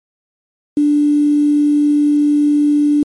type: tone with quantisation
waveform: sine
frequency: 293.7 Hz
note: D4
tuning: in tune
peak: -9 dBFS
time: 0.77-3.03 s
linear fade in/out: 2 ms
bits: 6
effects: MP3 48 kbps